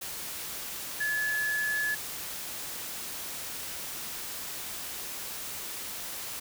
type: tone in noise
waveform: sine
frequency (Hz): 1712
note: A6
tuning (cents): -48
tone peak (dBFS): -27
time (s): 1-1.95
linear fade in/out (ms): 10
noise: white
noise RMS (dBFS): -38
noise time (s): 0.01-6.4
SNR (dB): +8
effects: none